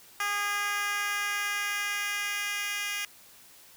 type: tone with high-pass filter sweep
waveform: 10% pulse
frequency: 408.8 Hz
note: G#4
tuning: 27 cents flat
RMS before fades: -31 dBFS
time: 0.2-3.05 s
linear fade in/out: 2 ms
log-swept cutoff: 1200 to 2400 Hz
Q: 1.3
effects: white hiss -54 dBFS RMS until 3.76 s